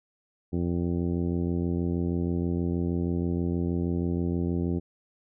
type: harmonic tone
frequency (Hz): 86.3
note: F2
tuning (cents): -20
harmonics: 1 / 2 / 3 / 4 / 5 / 6 / 7 / 9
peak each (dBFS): -30 / -29 / -31 / -33 / -39 / -47 / -49 / -51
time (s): 0.52-4.8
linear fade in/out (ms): 20
effects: none